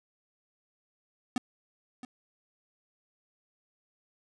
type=tone with echo; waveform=square; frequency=250.1 Hz; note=B3; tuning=22 cents sharp; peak=-27 dBFS; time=1.36-1.38 s; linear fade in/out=2 ms; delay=670 ms; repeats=1; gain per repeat=-14 dB; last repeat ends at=2.05 s; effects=resampled to 22050 Hz